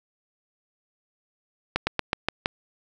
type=slowing click train; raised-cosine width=0.3 ms; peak=-6 dBFS; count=6; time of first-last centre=1.76-2.459 s; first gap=110 ms; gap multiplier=1.12; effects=none